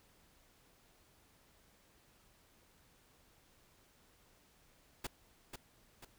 pink noise with echo, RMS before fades -41 dBFS, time 5.04-5.07 s, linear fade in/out 5 ms, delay 490 ms, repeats 2, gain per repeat -6 dB, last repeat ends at 6.05 s, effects pink hiss -68 dBFS RMS until 6.18 s

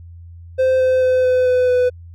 triangle tone with pitch steps, 519 / 514.8 / 510.7 / 506.6 / 502.5 / 498.4 Hz, C5 / C5 / C5 / B4 / B4 / B4, -14 / -28 / -42 / +44 / +30 / +16 cents, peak -10 dBFS, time 0.58-1.9 s, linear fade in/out 20 ms, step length 220 ms, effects added 85 Hz sine -35 dBFS peak until 2.14 s

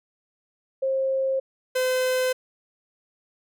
sine / 45% pulse tone pair in turn, 533 / 511.7 Hz, C5 / C5, +32 / -39 cents, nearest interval minor second, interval 71 cents, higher first, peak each -21 dBFS, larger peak neither, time 0.82-1.4 / 1.75-2.33 s, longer neither, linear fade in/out 10 ms, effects none

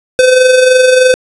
square tone with amplitude modulation, 510 Hz, C5, 44 cents flat, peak -3 dBFS, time 0.19-1.14 s, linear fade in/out 0 ms, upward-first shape sine, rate 23.2 Hz, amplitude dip 45%, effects resampled to 24000 Hz + 7-bit

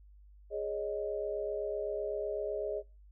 sine chord, Ab suspended fourth, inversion none, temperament equal, 415.3 / 554.4 / 622.3 Hz, Ab4 / Db5 / Eb5, 0 / 0 / 0 cents, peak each -36 / -39 / -37 dBFS, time 0.5-2.83 s, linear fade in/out 50 ms, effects noise-tail reverb RT60 0.3 s tail -24 dB re dry + added 50 Hz sine -54 dBFS peak until 3.11 s

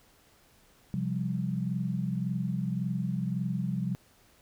sine chord, C suspended fourth, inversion none, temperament just, 130.81 / 174.42 / 196.22 Hz, C3 / F3 / G3, 0 / -2 / +2 cents, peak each -33 / -32 / -33 dBFS, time 0.94-3.95 s, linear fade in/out 0 ms, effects pink hiss -62 dBFS RMS until 4.41 s

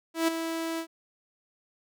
sawtooth tone with ADSR envelope, 327.9 Hz, E4, 9 cents flat, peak -17 dBFS, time 0.14-0.87 s, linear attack 140 ms, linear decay 9 ms, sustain -9 dB, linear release 81 ms, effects none

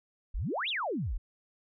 sine exponential two-way sweep, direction up then down, 31.92 to 3980 to 31.92 Hz, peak -30 dBFS, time 0.34-1.18 s, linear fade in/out 10 ms, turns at 0.69 s, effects none

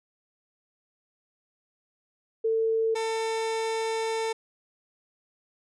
sine / 30% pulse tone pair in turn, 447.7 / 447.7 Hz, A4 / A4, +30 / +30 cents, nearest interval unison, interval 0 cents, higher neither, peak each -22 / -24 dBFS, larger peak first, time 2.44-2.95 / 2.95-4.33 s, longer second, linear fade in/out 10 ms, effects resampled to 22050 Hz

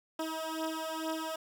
15% pulse beating tone pair, 318.4 / 320.6 Hz, D#4 / E4, +40 / -48 cents, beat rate 2.2 Hz, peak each -31 dBFS, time 0.19-1.36 s, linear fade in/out 5 ms, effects none

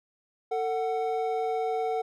triangle tone pair together, 448.7 / 742.3 Hz, A4 / F#5, +34 / +5 cents, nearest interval major sixth, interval 871 cents, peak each -27 dBFS, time 0.51-2.02 s, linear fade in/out 10 ms, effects none

